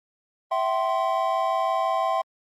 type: chord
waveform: triangle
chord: C major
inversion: first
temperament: equal with one note detuned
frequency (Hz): 659.3 / 765.2 / 1046.5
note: E5 / G5 / C6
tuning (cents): 0 / -42 / 0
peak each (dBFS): -24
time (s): 0.51-2.22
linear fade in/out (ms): 10
effects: Opus 32 kbps